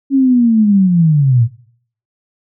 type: linear sweep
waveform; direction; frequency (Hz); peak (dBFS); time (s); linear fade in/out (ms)
sine; down; 277.6 to 110; -7; 0.1-1.48; 50
effects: noise-tail reverb RT60 0.6 s tail -19 dB re dry